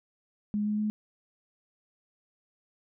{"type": "tone with pitch steps", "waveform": "sine", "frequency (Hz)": [208.4, 210.5, 212.5], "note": ["G#3", "G#3", "G#3"], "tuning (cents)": [6, 24, 40], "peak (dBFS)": -26, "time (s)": [0.54, 0.9], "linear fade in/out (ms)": 0, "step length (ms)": 120, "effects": []}